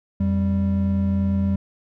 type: tone pair together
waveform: triangle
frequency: 87.23 / 196 Hz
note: F2 / G3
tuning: -2 / 0 cents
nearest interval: octave + major second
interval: 1402 cents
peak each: -20 / -18 dBFS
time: 0.2-1.56 s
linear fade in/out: 5 ms
effects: none